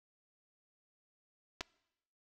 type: clicks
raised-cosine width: 0.2 ms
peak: -21 dBFS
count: 2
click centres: 1.608 / 1.611 s
effects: noise-tail reverb RT60 0.9 s tail -23 dB re dry